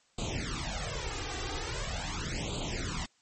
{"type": "noise with flanger", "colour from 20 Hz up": "pink", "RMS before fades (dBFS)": -35, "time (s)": [0.18, 3.06], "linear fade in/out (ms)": 5, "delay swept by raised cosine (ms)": [0.27, 2.57], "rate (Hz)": 0.42, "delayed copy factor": 0.95, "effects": ["white hiss -68 dBFS RMS until 3.21 s", "MP3 32 kbps"]}